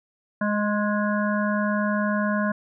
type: harmonic tone with a mistuned harmonic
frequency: 207.7 Hz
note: G#3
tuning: in tune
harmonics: 1 / 3 / 5 / 7 / 8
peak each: -23 / -28 / -30 / -31 / -32 dBFS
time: 0.41-2.52 s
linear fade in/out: 5 ms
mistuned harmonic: 5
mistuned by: +22 cents
effects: none